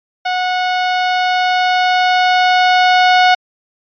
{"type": "tone with level ramp", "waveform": "sawtooth", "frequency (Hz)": 732, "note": "F#5", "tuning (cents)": -19, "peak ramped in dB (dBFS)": [-11, -3], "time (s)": [0.25, 3.35], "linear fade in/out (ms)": 10, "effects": ["resampled to 11025 Hz"]}